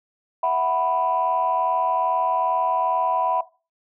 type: chord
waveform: sine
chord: E suspended second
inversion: none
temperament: just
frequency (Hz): 659.3 / 741.7 / 988.9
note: E5 / F#5 / B5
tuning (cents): 0 / +4 / +2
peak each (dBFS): -23 / -23 / -21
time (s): 0.43-3.41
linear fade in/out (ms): 5
effects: noise-tail reverb RT60 0.3 s tail -17 dB re dry + tanh soft clip ceiling -11 dBFS